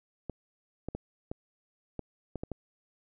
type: clicks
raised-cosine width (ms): 2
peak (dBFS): -22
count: 8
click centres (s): 0.297 / 0.886 / 0.95 / 1.315 / 1.993 / 2.357 / 2.435 / 2.517
effects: none